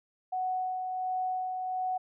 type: tone with tremolo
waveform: sine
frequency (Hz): 742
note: F#5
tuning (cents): +5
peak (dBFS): -28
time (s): 0.32-1.98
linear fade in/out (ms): 10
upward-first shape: sine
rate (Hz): 1.4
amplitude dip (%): 35
effects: none